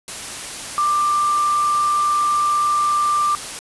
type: tone in noise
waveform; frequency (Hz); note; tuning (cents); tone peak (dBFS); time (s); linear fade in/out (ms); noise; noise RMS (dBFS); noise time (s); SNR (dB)
sine; 1184; D6; +14; -15; 0.78-3.35; 0; white; -30; 0.08-3.59; +12
effects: resampled to 24000 Hz